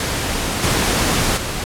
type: noise with level steps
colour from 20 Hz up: pink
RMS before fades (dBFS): -21 / -17 / -24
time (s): 0-1.64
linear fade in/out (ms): 2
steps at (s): 0.62 / 1.36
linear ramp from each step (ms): 20
effects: low-pass 11000 Hz 12 dB/octave